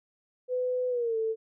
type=tone with pitch glide; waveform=sine; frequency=502 to 444.7 Hz; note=B4 to A4; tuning=+28 to +18 cents; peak=-26 dBFS; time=0.48-1.36 s; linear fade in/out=50 ms; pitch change=-210 cents; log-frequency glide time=0.89-1.17 s; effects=none